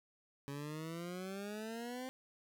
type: exponential sweep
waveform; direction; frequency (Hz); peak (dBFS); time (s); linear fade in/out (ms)
20% pulse; up; 138.9 to 261.6; -37; 0.48-2.09; 0
effects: none